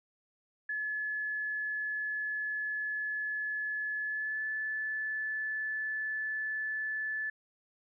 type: tone with pitch glide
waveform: sine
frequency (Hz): 1713 to 1737.9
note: A6 to A6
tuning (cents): -47 to -22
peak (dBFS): -32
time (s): 0.69-7.3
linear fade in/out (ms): 5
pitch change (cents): +25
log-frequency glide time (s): 4.03-4.44
effects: none